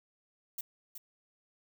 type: noise with echo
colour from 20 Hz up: violet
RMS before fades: -38 dBFS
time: 0.58-0.61 s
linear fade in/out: 5 ms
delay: 370 ms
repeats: 1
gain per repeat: -7 dB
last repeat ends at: 0.98 s
effects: none